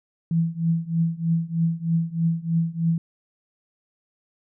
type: tone with tremolo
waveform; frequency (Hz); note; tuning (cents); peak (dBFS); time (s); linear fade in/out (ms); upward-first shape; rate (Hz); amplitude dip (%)
sine; 165.7; E3; +9; -16; 0.31-2.98; 2; triangle; 3.2; 95
effects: none